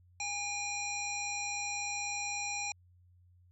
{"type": "harmonic tone with a mistuned harmonic", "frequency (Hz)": 817, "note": "G#5", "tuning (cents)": -29, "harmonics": [1, 3, 5, 7, 9], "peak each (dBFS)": [-41, -38, -45, -40, -43], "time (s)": [0.2, 2.72], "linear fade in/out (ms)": 2, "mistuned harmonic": 3, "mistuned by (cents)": -24, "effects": ["added 89 Hz sine -60 dBFS peak until 3.51 s"]}